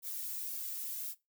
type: noise with flanger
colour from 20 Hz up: violet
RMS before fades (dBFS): -40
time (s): 0.02-1.15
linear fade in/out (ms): 50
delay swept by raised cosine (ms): 2 to 2.53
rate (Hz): 1.9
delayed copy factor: -0.85
effects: noise-tail reverb RT60 0.2 s tail -18 dB re dry